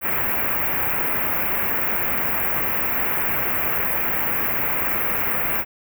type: band-stop noise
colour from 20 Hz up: white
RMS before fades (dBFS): -22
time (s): 0.01-5.65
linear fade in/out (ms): 50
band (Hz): 2500 to 14000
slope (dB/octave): 48
effects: none